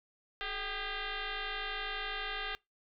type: tone with frequency modulation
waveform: sine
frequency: 774 Hz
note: G5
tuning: 22 cents flat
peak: -35 dBFS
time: 0.41-2.55 s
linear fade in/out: 0 ms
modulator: 400 Hz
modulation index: 7.3
effects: noise-tail reverb RT60 0.2 s tail -23 dB re dry